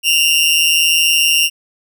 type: tone with amplitude modulation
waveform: sawtooth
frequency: 2794 Hz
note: F7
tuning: in tune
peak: -4 dBFS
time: 0.03-1.5 s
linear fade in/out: 50 ms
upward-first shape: sine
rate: 161 Hz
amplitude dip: 70%
effects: none